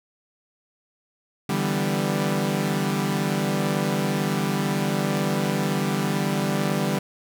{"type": "chord", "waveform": "sawtooth", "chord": "E minor seventh", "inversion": "third", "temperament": "equal", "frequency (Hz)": [146.83, 164.81, 196, 246.9], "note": ["D3", "E3", "G3", "B3"], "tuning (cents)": [0, 0, 0, 0], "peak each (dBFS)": [-23, -26, -21, -27], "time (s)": [1.49, 6.99], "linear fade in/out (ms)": 5, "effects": []}